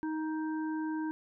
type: harmonic tone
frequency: 313.4 Hz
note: D#4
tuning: 13 cents sharp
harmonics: 1 / 3 / 5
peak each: -32 / -42 / -46 dBFS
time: 0.03-1.11 s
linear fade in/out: 0 ms
effects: none